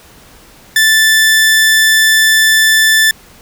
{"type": "tone", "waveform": "sawtooth", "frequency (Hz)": 1760, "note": "A6", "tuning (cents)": 0, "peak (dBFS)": -3, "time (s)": [0.76, 3.11], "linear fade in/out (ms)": 2, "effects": ["pink hiss -41 dBFS RMS until 3.41 s"]}